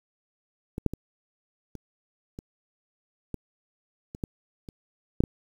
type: clicks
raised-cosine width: 3 ms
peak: -19 / -9 / -20 / -26 / -25 / -19 / -25 / -17 / -28 / -7 / -12 dBFS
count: 11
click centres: 0.781 / 0.863 / 0.936 / 1.753 / 2.389 / 3.343 / 4.149 / 4.238 / 4.688 / 5.205 / 5.238 s
effects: 8-bit